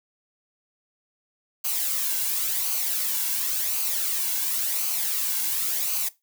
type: noise with flanger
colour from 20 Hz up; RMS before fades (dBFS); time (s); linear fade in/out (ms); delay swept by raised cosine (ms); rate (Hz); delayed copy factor
blue; -26; 1.64-6.09; 10; 0.55 to 1.65; 0.93; -0.55
effects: noise-tail reverb RT60 0.2 s tail -18 dB re dry